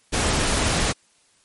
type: noise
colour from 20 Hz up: pink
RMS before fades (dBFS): -21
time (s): 0.12-0.93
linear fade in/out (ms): 20
effects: white hiss -60 dBFS RMS until 1.44 s + MP3 48 kbps